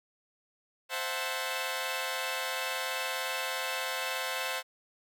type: chord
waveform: 10% pulse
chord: F# half-diminished seventh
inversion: second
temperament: equal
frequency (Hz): 523.3 / 659.3 / 740 / 880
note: C5 / E5 / F#5 / A5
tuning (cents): 0 / 0 / 0 / 0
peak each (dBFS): -27 / -30 / -30 / -31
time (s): 0.89-4.63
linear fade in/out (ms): 50
effects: none